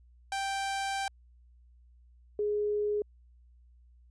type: tone pair in turn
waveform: sawtooth / sine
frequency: 784 / 416.6 Hz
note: G5 / G#4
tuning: 0 / +5 cents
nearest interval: major seventh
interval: 1095 cents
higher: first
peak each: -27 dBFS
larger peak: neither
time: 0.32-1.08 / 2.39-3.02 s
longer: first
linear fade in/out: 2 ms
effects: added 60 Hz sine -56 dBFS peak until 4.1 s + resampled to 22050 Hz